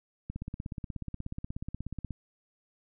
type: click train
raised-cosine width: 5 ms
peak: -24 dBFS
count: 31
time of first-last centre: 0.3-2.107 s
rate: 16.6 Hz
effects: none